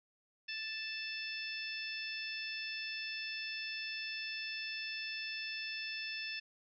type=harmonic tone; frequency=880 Hz; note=A5; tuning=in tune; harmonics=2 / 3 / 4 / 5 / 6; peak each=-46 / -42 / -48 / -52 / -45 dBFS; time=0.48-6.4 s; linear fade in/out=10 ms; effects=none